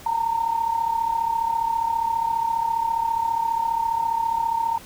sine tone with amplitude modulation, 916 Hz, A#5, 31 cents flat, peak -17 dBFS, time 0.06-4.78 s, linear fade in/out 5 ms, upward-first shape sine, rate 34.8 Hz, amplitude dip 70%, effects pink hiss -44 dBFS RMS until 4.85 s

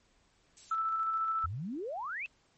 violet noise, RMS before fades -45 dBFS, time 0.57-0.75 s, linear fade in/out 0 ms
sine tone with tremolo, 1320 Hz, E6, 2 cents sharp, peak -28 dBFS, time 0.71-1.46 s, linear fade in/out 5 ms, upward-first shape square, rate 14 Hz, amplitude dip 25%
sine exponential sweep, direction up, 73.42 to 2725 Hz, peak -35 dBFS, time 1.44-2.26 s, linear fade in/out 0 ms
effects pink hiss -69 dBFS RMS until 2.57 s + MP3 32 kbps

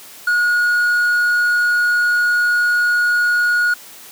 triangle tone, 1446 Hz, F#6, 40 cents flat, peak -11 dBFS, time 0.27-3.74 s, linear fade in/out 5 ms, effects white hiss -39 dBFS RMS until 4.11 s + high-pass 150 Hz 12 dB/octave

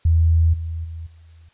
sine tone with level steps, 82 Hz, E2, 9 cents flat, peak -12 / -24 / -29 / -44 dBFS, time 0.05-1.49 s, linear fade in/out 5 ms, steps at 0.53 / 0.84 / 1.06 s, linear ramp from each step 10 ms, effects white hiss -59 dBFS RMS until 1.53 s + resampled to 8000 Hz

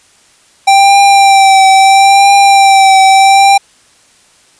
square tone with vibrato, 784 Hz, G5, in tune, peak -3 dBFS, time 0.67-3.58 s, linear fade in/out 10 ms, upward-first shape triangle, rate 0.75 Hz, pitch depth 34 cents each way, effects white hiss -46 dBFS RMS until 4.59 s + resampled to 22050 Hz

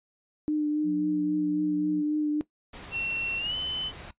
sine tone with vibrato, 300.8 Hz, D4, 42 cents sharp, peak -23 dBFS, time 0.48-2.41 s, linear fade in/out 0 ms, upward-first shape triangle, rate 3.7 Hz, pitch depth 23 cents each way
sine tone, 180.5 Hz, F#3, 43 cents flat, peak -33 dBFS, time 0.83-2.04 s, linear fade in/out 50 ms
pink noise, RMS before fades -43 dBFS, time 2.73-4.11 s, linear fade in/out 5 ms
sine tone with pitch glide, 2718 to 3033 Hz, F7 to F#7, -48 to +42 cents, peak -28 dBFS, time 2.91-3.92 s, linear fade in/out 50 ms, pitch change +190 cents, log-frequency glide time 3.38-3.56 s
effects noise-tail reverb RT60 0.1 s tail -17 dB re dry + resampled to 8000 Hz

